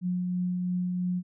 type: tone with tremolo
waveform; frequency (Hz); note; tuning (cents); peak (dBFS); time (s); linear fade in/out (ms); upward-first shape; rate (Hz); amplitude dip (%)
sine; 180; F#3; -47; -25; 0.01-1.23; 50; triangle; 3; 25
effects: none